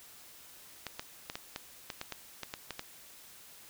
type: clicks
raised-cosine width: 0.2 ms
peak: -20 dBFS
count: 12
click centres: 0.867 / 0.995 / 1.299 / 1.355 / 1.561 / 1.902 / 2.014 / 2.123 / 2.433 / 2.539 / 2.707 / 2.794 s
effects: white hiss -54 dBFS RMS until 3.69 s